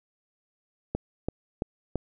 click train, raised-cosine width 2 ms, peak -14 dBFS, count 4, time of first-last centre 0.95-1.957 s, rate 2.98 Hz, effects none

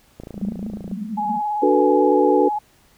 click train, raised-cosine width 2 ms, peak -21 dBFS, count 21, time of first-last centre 0.2-0.914 s, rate 28 Hz
white band-pass noise, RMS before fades -29 dBFS, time 0.33-1.42 s, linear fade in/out 50 ms, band 190 to 220 Hz, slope 96 dB/octave
sine tone with vibrato, 838 Hz, G#5, 15 cents sharp, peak -20 dBFS, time 1.17-2.59 s, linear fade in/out 10 ms, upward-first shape sine, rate 18 Hz, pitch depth 27 cents each way
sine chord, B minor seventh, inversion first, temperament equal, 293.7 / 370 / 440 / 493.9 Hz, D4 / F#4 / A4 / B4, 0 / 0 / 0 / 0 cents, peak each -19 dBFS, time 1.62-2.49 s, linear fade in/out 10 ms
effects pink hiss -56 dBFS RMS until 2.97 s

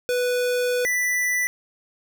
square tone pair in turn, 493.9 / 1979 Hz, B4 / B6, 0 / +3 cents, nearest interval 2 octaves, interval 2403 cents, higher second, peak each -21 dBFS, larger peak neither, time 0.09-0.85 / 0.85-1.47 s, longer first, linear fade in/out 0 ms, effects none

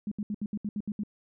sine tone bursts, 207.9 Hz, G#3, 2 cents sharp, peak -29 dBFS, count 9, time 0.07-1.035 s, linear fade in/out 2 ms, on 45 ms, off 70 ms, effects none

